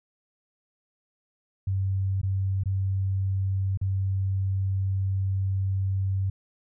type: tone with dropouts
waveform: sine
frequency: 96.3 Hz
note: G2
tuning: 30 cents flat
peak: -23 dBFS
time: 1.67-6.3 s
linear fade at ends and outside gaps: 5 ms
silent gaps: 2.215-2.231 / 2.636-2.657 / 3.774-3.813 s
effects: none